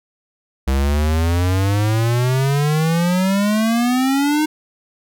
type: exponential sweep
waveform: square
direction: up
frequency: 65.41 to 311.1 Hz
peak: -15 dBFS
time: 0.67-4.46 s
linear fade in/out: 10 ms
effects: none